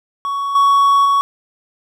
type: tone with level steps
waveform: triangle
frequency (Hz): 1118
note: C#6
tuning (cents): +14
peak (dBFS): -16 / -7 / -9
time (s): 0.25-1.21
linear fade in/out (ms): 0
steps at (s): 0.55 / 1.05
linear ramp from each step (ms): 5
effects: none